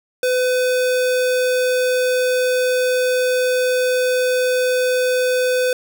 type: tone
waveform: square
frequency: 504 Hz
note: B4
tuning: 35 cents sharp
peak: -16 dBFS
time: 0.23-5.73 s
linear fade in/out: 2 ms
effects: none